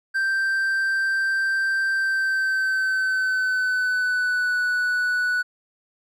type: tone with pitch glide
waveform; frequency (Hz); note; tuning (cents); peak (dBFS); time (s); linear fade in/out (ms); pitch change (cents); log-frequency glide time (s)
triangle; 1568 to 1480; G6 to F#6; 0 to 0; -18; 0.14-5.43; 20; -100; 1.93-4.58
effects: none